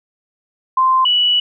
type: tone pair in turn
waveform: sine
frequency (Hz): 1042 / 2947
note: C6 / F#7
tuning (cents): -7 / -8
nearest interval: octave + tritone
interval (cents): 1799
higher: second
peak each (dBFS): -10 / -11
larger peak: first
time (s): 0.77-1.05 / 1.05-1.4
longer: second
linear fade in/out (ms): 5
effects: none